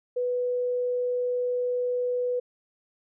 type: tone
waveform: sine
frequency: 493.9 Hz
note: B4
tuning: in tune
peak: -24 dBFS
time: 0.16-2.4 s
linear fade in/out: 10 ms
effects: none